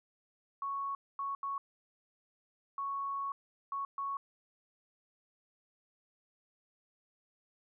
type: tone bursts at uneven times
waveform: sine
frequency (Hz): 1108.7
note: C#6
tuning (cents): 0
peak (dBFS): -34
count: 6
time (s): 0.62-0.95 / 1.19-1.35 / 1.43-1.58 / 2.78-3.32 / 3.72-3.85 / 3.98-4.17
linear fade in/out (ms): 2
effects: none